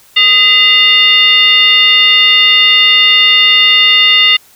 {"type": "tone with frequency modulation", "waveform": "sine", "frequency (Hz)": 2821, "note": "F7", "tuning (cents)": 17, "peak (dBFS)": -4, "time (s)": [0.16, 4.37], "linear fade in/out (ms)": 10, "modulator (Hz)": 784, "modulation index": 1.1, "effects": ["white hiss -44 dBFS RMS until 4.55 s"]}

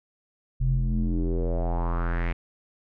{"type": "tone with low-pass filter sweep", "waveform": "square", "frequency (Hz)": 42.66, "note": "F1", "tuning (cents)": -40, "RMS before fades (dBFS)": -25, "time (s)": [0.6, 2.33], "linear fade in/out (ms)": 10, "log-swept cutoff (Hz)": [110, 2300], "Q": 4.1, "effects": []}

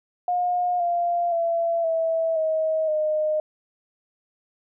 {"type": "tone with pitch steps", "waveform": "sine", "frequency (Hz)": [715, 693.8, 673.3, 653.4, 634.1, 615.3], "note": ["F5", "F5", "E5", "E5", "D#5", "D#5"], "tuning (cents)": [41, -12, 36, -15, 33, -19], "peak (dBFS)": -20, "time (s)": [0.28, 3.4], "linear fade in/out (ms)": 2, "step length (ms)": 520, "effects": []}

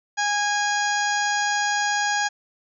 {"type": "harmonic tone with a mistuned harmonic", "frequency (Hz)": 823, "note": "G#5", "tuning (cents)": -16, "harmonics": [1, 2, 3, 4, 5, 6, 7, 8], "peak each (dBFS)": [-24, -24, -35, -34, -38, -33, -37, -31], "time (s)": [0.17, 2.29], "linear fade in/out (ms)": 20, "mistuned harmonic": 8, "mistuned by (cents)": 22, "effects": []}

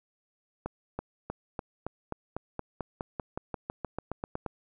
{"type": "accelerating click train", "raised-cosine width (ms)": 1, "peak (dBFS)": -19, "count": 20, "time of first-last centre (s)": [0.66, 4.463], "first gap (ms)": 330, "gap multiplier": 0.94, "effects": []}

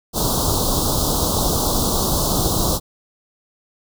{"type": "band-stop noise", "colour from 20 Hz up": "pink", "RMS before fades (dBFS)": -19, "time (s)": [0.13, 2.8], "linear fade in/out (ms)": 50, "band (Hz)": [1200, 3600], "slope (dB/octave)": 48, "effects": []}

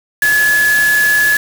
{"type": "tone in noise", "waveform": "sine", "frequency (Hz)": 1705, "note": "G#6", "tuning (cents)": 45, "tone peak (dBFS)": -9, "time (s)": [0.22, 1.37], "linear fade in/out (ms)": 2, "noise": "white", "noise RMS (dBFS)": -21, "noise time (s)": [0.22, 1.37], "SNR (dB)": 9, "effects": []}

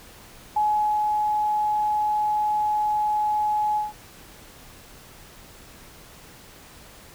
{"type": "tone with ADSR envelope", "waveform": "sine", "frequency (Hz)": 845, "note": "G#5", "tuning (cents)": 30, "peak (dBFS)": -18, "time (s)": [0.56, 3.93], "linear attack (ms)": 7, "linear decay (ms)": 450, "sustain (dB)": -2, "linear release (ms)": 160, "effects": ["pink hiss -47 dBFS RMS until 7.14 s"]}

